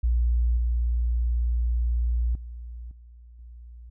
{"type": "tone with level steps", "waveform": "sine", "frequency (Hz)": 59.1, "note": "A#1", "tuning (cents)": 24, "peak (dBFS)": [-19, -21, -35, -45, -41], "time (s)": [0.03, 3.9], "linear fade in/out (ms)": 10, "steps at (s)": [0.57, 2.35, 2.91, 3.39], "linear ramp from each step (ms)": 2, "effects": []}